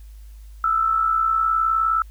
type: tone with amplitude modulation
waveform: sine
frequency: 1319 Hz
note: E6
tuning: 1 cent sharp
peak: -14 dBFS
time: 0.64-2.02 s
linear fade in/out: 2 ms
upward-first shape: sine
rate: 59.7 Hz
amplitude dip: 60%
effects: added 52 Hz sine -38 dBFS peak until 2.1 s + white hiss -59 dBFS RMS until 2.1 s